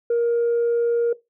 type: tone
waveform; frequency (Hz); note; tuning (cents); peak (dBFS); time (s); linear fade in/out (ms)
sine; 470.4; A#4; +16; -15; 0.1-1.13; 5
effects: noise-tail reverb RT60 0.2 s tail -19 dB re dry + tanh soft clip ceiling -15 dBFS